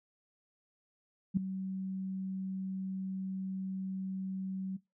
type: tone with ADSR envelope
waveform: sine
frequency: 190 Hz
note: F#3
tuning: 46 cents sharp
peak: -22 dBFS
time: 1.34-4.77 s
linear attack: 30 ms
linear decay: 5 ms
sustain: -13 dB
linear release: 11 ms
effects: noise-tail reverb RT60 0.2 s tail -20 dB re dry